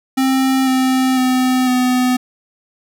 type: tone with pitch steps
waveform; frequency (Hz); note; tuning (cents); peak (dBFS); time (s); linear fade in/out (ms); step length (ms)
square; 264.2 / 260 / 255.8 / 251.7; C4 / C4 / C4 / B3; +17 / -11 / -39 / +33; -13; 0.17-2.17; 10; 500
effects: none